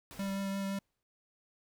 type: noise with exponential decay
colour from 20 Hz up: pink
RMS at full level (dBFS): -48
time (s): 0.11-1.03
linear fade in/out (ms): 0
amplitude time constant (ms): 200
type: tone with vibrato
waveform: square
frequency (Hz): 196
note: G3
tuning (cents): 0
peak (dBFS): -34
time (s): 0.19-0.79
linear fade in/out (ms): 5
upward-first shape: triangle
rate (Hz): 5.8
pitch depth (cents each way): 13
effects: none